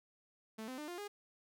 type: tone with pitch steps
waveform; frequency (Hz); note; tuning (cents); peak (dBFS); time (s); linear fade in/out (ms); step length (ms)
sawtooth; 220 / 257.1 / 300.5 / 351.3 / 410.5; A3 / C4 / D4 / F4 / G#4; 0 / -30 / +40 / +10 / -20; -39; 0.58-1.08; 10; 100
effects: none